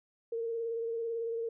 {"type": "tone with vibrato", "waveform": "sine", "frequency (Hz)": 459.6, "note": "A#4", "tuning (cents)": -25, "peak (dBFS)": -32, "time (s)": [0.32, 1.49], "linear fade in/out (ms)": 5, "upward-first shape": "sine", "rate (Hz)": 18, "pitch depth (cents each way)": 27, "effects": []}